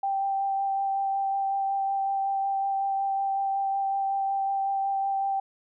sine tone with vibrato, 784 Hz, G5, in tune, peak -24 dBFS, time 0.03-5.4 s, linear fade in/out 5 ms, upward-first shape sine, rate 5.4 Hz, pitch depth 11 cents each way, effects none

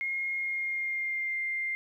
sine tone with pitch glide, 2145 to 2100 Hz, C7 to C7, +42 to +6 cents, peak -29 dBFS, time 0.01-1.75 s, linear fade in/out 0 ms, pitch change -36 cents, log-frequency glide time 0.35-1.36 s, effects 11-bit

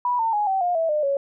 sine tone with pitch steps, 980 / 903.9 / 833.7 / 768.9 / 709.2 / 654.1 / 603.3 / 556.4 Hz, B5 / A5 / G#5 / G5 / F5 / E5 / D5 / C#5, -14 / +46 / +6 / -34 / +26 / -14 / +46 / +6 cents, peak -19 dBFS, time 0.05-1.17 s, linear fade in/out 2 ms, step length 140 ms, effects none

